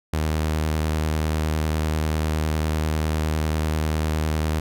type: tone with vibrato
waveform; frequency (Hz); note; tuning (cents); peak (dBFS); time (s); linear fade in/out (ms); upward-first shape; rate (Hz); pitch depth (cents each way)
sawtooth; 77.78; D#2; 0; -17; 0.13-4.6; 5; sine; 10; 18
effects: none